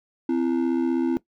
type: ring-modulated tone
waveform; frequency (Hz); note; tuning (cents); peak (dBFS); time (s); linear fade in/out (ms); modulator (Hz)
triangle; 296.7; D4; +18; -15; 0.29-1.17; 0; 37.9
effects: noise-tail reverb RT60 0.1 s tail -18 dB re dry